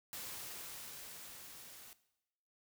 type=noise with level ramp; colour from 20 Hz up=white; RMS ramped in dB=-45 to -55 dBFS; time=0.13-1.93 s; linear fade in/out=0 ms; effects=noise-tail reverb RT60 0.9 s tail -17 dB re dry